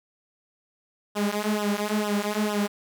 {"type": "tone with flanger", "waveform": "sawtooth", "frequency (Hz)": 208.5, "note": "G#3", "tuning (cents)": 7, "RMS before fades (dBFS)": -26, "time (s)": [1.15, 2.68], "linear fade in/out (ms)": 20, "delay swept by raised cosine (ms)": [0.44, 5.54], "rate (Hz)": 2.2, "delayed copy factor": -0.95, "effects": []}